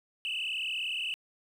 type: tone with frequency modulation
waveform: sine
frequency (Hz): 2794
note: F7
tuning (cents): 0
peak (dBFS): -29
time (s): 0.25-1.14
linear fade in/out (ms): 0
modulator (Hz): 38.6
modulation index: 5.6
effects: tanh soft clip ceiling -29 dBFS + 10-bit